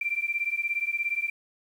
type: beating tone pair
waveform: sine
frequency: 2349 / 2366 Hz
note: D7 / D7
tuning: 0 / +12 cents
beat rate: 17 Hz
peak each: -29 dBFS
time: 0.01-1.3 s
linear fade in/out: 5 ms
effects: 9-bit